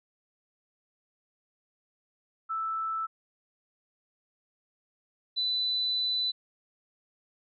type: tone pair in turn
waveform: sine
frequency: 1318.5 / 3993 Hz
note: E6 / B7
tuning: 0 / +18 cents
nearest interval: octave + perfect fifth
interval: 1918 cents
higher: second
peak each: -29 / -26 dBFS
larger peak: second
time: 2.49-3.07 / 5.36-6.32 s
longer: second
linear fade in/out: 20 ms
effects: none